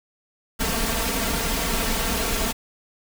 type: noise with comb filter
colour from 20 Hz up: pink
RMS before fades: -24 dBFS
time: 0.59-2.53 s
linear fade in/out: 20 ms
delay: 4.4 ms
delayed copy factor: +0.75
effects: none